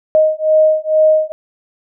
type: beating tone pair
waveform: sine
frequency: 622.3 / 624.5 Hz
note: D#5 / D#5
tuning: 0 / +6 cents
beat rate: 2.2 Hz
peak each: -12 dBFS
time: 0.15-1.32 s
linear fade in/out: 0 ms
effects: none